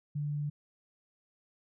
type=tone; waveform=sine; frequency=146.83 Hz; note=D3; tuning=in tune; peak=-31 dBFS; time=0.15-0.5 s; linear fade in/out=10 ms; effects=none